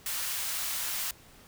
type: high-pass noise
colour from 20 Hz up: white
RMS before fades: -33 dBFS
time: 0.06-1.11 s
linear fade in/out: 2 ms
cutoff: 910 Hz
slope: 12 dB/octave
effects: pink hiss -55 dBFS RMS until 1.47 s